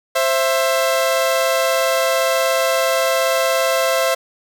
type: tone pair together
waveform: sawtooth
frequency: 527.8 / 665 Hz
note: C5 / E5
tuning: +15 / +15 cents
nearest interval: major third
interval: 400 cents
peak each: -14 dBFS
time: 0.15-4.15 s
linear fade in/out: 10 ms
effects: none